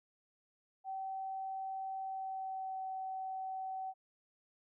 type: tone with pitch glide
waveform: sine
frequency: 768 to 760.5 Hz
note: G5 to F#5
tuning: -36 to +47 cents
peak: -38 dBFS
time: 0.84-3.94 s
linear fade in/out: 50 ms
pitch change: -17 cents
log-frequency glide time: 2.01-2.83 s
effects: none